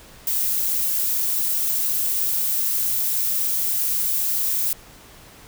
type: noise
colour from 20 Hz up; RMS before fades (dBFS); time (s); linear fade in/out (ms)
violet; -22; 0.27-4.73; 2
effects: pink hiss -46 dBFS RMS until 5.47 s